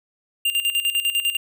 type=tone with tremolo; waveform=square; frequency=2794 Hz; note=F7; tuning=in tune; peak=-18 dBFS; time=0.45-1.37 s; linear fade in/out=5 ms; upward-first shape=square; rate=10 Hz; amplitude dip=70%; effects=none